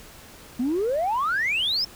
sine exponential sweep, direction up, 233.1 to 5410 Hz, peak -20 dBFS, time 0.59-1.85 s, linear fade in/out 10 ms, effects tanh soft clip ceiling -18 dBFS + pink hiss -46 dBFS RMS until 1.95 s

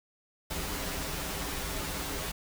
pink noise with comb filter, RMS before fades -35 dBFS, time 0.5-2.32 s, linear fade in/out 10 ms, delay 8.6 ms, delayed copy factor -0.9, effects none

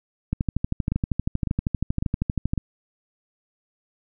two click trains, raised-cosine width 5 ms, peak -11 / -10 dBFS, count 4 / 29, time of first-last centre 0.92-2.577 / 0.33-2.535 s, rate 1.81 / 12.7 Hz, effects none

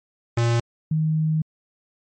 square / sine tone pair in turn, 117.5 / 156.84 Hz, A#2 / D#3, +14 / +14 cents, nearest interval perfect fourth, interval 500 cents, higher second, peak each -18 dBFS, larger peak neither, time 0.37-0.6 / 0.91-1.42 s, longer second, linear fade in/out 5 ms, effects MP3 32 kbps

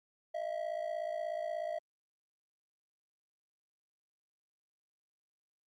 triangle ring-modulated tone, 650 Hz, E5, 24 cents flat, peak -30 dBFS, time 0.34-1.79 s, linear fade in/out 10 ms, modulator 28.3 Hz, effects Opus 48 kbps

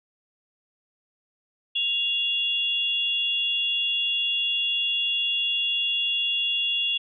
sine tone pair together, 2794 / 3371 Hz, F7 / G#7, 0 / +25 cents, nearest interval minor third, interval 325 cents, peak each -25 dBFS, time 1.75-6.98 s, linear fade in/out 10 ms, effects none

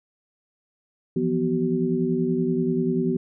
sine tone cluster, 165.5 / 175.9 / 245.4 / 379.3 Hz, E3 / F3 / B3 / F#4, +7 / +13 / -11 / +43 cents, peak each -28 / -28 / -24 / -25 dBFS, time 1.16-3.17 s, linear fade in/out 5 ms, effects none

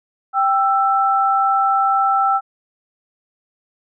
sine tone pair together, 785 / 1329 Hz, G5 / E6, +2 / +14 cents, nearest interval major sixth, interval 912 cents, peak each -16 dBFS, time 0.33-2.41 s, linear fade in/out 50 ms, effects none

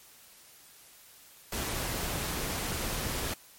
pink noise with amplitude modulation, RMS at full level -32 dBFS, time 1.52-3.34 s, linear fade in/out 5 ms, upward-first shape sine, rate 199 Hz, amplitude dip 30%, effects white hiss -55 dBFS RMS until 3.58 s + MP3 64 kbps

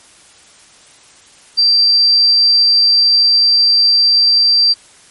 sine tone, 4699 Hz, D8, in tune, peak -7 dBFS, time 1.57-4.74 s, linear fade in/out 20 ms, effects white hiss -44 dBFS RMS until 5.1 s + MP3 48 kbps

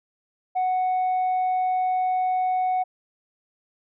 sine tone, 740 Hz, F#5, in tune, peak -18 dBFS, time 0.55-2.84 s, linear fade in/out 20 ms, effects tanh soft clip ceiling -19 dBFS

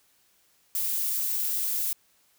violet noise, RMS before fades -28 dBFS, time 0.75-1.93 s, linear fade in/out 2 ms, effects white hiss -65 dBFS RMS until 2.38 s

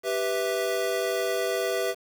square chord, E minor, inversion first, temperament equal with one note detuned, 392 / 493.9 / 656.2 Hz, G4 / B4 / E5, 0 / 0 / -8 cents, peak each -30 dBFS, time 0.03-1.95 s, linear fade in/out 50 ms, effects 8-bit

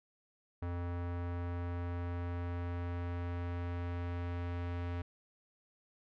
square tone with low-pass filter sweep, 87.31 Hz, F2, in tune, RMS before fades -38 dBFS, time 0.62-5.02 s, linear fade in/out 5 ms, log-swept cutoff 1500 to 2400 Hz, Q 0.96, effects none

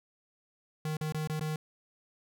square tone with dropouts, 154.8 Hz, D#3, 9 cents flat, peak -32 dBFS, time 0.85-1.56 s, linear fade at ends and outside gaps 2 ms, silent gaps 0.969-1.011 / 1.123-1.145 / 1.274-1.297 / 1.396-1.409 s, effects none

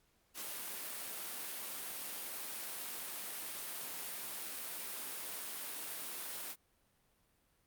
white high-pass noise, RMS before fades -43 dBFS, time 0.34-6.56 s, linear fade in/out 50 ms, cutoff 210 Hz, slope 12 dB/octave, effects pink hiss -74 dBFS RMS until 7.66 s + Opus 48 kbps

